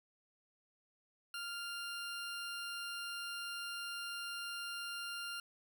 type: tone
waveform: 20% pulse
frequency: 1396.9 Hz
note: F6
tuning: in tune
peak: -36 dBFS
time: 1.34-5.4 s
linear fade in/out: 2 ms
effects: none